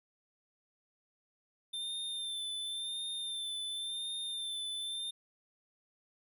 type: tone with vibrato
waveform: square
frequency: 3576 Hz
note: A7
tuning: 27 cents sharp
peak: -37 dBFS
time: 1.73-5.11 s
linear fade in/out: 10 ms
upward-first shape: sine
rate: 0.93 Hz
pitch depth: 34 cents each way
effects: none